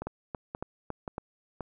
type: two click trains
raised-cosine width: 1 ms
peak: -20 / -21 dBFS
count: 5 / 4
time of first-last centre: 0.07-1.181 / 0.02-1.607 s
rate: 3.6 / 1.89 Hz
effects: none

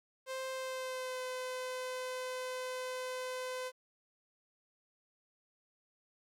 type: tone with pitch glide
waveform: sawtooth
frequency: 523.3 to 509.6 Hz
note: C5 to C5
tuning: 0 to -46 cents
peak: -34 dBFS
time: 0.26-3.72 s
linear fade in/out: 50 ms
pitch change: -46 cents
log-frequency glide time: 0.51-1.21 s
effects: low-pass 12000 Hz 12 dB/octave + 12-bit

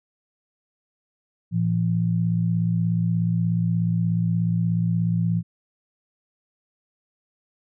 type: tone pair together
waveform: sine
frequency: 113.08 / 169.8 Hz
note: A2 / F3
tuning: +48 / -48 cents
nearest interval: perfect fifth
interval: 704 cents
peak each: -23 / -21 dBFS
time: 1.51-5.43 s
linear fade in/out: 50 ms
effects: none

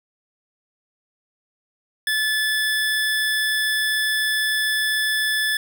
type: tone pair together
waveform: square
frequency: 1733 / 3466 Hz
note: A6 / A7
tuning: -27 / -27 cents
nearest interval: octave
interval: 1200 cents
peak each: -21 / -26 dBFS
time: 2.07-5.57 s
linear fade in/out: 2 ms
effects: none

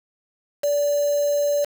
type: tone with quantisation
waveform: sine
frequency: 580 Hz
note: D5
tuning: 22 cents flat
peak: -18 dBFS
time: 0.63-1.65 s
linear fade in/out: 10 ms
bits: 5
effects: none

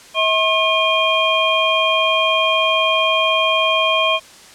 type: tone cluster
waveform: sine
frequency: 642 / 1075 / 2436 / 3199 Hz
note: E5 / C6 / D#7 / G7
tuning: -46 / +47 / -37 / +34 cents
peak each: -19 dBFS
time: 0.14-4.2 s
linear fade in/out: 50 ms
effects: white hiss -42 dBFS RMS until 4.54 s + low-pass 8000 Hz 12 dB/octave

